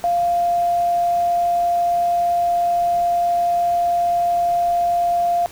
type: tone with quantisation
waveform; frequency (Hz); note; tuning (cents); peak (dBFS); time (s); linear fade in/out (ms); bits
sine; 696; F5; -6; -15; 0.04-5.46; 0; 7
effects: pink hiss -41 dBFS RMS until 5.51 s